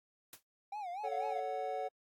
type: noise with exponential decay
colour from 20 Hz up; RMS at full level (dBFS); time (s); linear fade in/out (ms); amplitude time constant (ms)
white; -45; 0.33-0.43; 2; 20
type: tone with vibrato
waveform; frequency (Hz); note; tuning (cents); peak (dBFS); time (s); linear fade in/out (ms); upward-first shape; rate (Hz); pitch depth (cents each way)
triangle; 770; G5; -31; -37; 0.72-1.4; 5; sine; 4.1; 180
type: chord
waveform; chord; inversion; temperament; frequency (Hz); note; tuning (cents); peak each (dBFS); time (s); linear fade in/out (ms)
triangle; F# minor; first; equal with one note detuned; 440 / 558.5 / 740; A4 / C#5 / F#5; 0 / +13 / 0; -40 / -39 / -36; 1.03-1.89; 20
effects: AAC 64 kbps